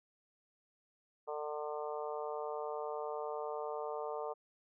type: harmonic tone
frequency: 150 Hz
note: D3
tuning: 37 cents sharp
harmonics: 3 / 4 / 5 / 6 / 7 / 8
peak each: -41 / -43 / -45 / -47 / -48 / -49 dBFS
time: 1.27-4.34 s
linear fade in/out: 20 ms
effects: none